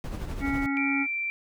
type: noise with tremolo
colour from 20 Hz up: brown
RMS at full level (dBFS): -31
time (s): 0.04-0.66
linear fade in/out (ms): 0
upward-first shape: sine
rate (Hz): 12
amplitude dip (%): 50
type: harmonic tone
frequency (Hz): 277.2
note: C#4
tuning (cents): 0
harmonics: 1 / 3 / 5 / 7 / 8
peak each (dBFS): -26 / -37 / -36 / -37 / -34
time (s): 0.4-1.07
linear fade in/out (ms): 50
type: tone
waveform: sine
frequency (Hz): 2349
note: D7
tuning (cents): 0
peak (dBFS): -27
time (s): 0.77-1.3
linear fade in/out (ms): 0
effects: none